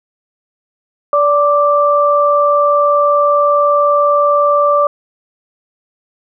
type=tone pair together; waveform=sine; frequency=579.9 / 1174.7 Hz; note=D5 / D6; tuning=-22 / 0 cents; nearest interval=octave; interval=1222 cents; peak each=-11 dBFS; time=1.13-4.87 s; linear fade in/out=2 ms; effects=none